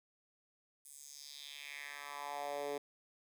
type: tone with high-pass filter sweep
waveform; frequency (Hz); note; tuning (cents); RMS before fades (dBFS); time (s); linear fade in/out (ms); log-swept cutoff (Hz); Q
10% pulse; 143.8; D3; -36; -45; 0.85-2.78; 5; 9500 to 390; 2.8
effects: none